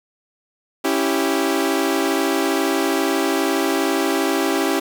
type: chord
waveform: sawtooth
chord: C# diminished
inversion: none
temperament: equal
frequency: 277.2 / 329.6 / 392 Hz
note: C#4 / E4 / G4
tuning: 0 / 0 / 0 cents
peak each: -18 dBFS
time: 0.84-4.8 s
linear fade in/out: 10 ms
effects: 7-bit